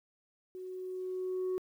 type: tone with level ramp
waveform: sine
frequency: 370 Hz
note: F#4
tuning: in tune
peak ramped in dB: -41 to -28 dBFS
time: 0.55-1.58 s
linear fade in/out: 0 ms
effects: tanh soft clip ceiling -29 dBFS + 11-bit